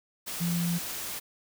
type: tone in noise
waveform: sine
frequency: 171.6 Hz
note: F3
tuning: 30 cents flat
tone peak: -26 dBFS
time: 0.4-0.79 s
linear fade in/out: 20 ms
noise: white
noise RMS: -36 dBFS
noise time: 0.26-1.2 s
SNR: +7 dB
effects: none